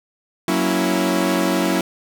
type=chord; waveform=sawtooth; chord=F# dominant seventh; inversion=none; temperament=equal; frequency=185 / 233.1 / 277.2 / 329.6 Hz; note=F#3 / A#3 / C#4 / E4; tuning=0 / 0 / 0 / 0 cents; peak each=-18 / -22 / -19 / -17 dBFS; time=0.48-1.81 s; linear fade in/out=2 ms; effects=none